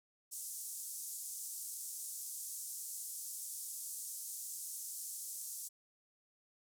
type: band-pass noise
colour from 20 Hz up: white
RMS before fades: -45 dBFS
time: 0.31-5.69 s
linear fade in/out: 20 ms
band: 6400 to 12000 Hz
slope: 24 dB/octave
effects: none